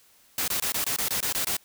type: noise bursts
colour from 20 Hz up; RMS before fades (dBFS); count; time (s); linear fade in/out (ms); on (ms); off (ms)
white; -27; 10; 0.38-1.568; 2; 99; 22
effects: white hiss -59 dBFS RMS until 1.64 s